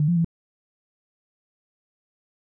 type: tone with pitch steps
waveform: sine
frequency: 149.9 / 173.3 / 166.7 Hz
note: D3 / F3 / E3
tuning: +36 / -13 / +20 cents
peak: -17 dBFS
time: 0-0.246 s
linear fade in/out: 2 ms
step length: 82 ms
effects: none